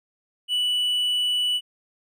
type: tone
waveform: triangle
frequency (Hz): 2960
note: F#7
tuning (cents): 0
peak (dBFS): -19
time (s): 0.48-1.61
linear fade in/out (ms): 50
effects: none